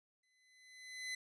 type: tone with exponential growth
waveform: sawtooth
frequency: 2025 Hz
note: B6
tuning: 43 cents sharp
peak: -35 dBFS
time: 0.23-1.15 s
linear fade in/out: 5 ms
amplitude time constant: 200 ms
effects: resampled to 22050 Hz